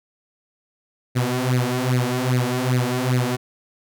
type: tone with flanger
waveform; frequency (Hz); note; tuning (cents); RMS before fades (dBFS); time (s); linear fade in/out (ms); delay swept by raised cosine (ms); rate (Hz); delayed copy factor
sawtooth; 125.7; B2; +31; -21; 1.15-3.37; 20; 0.45 to 5.25; 2.5; +0.85
effects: none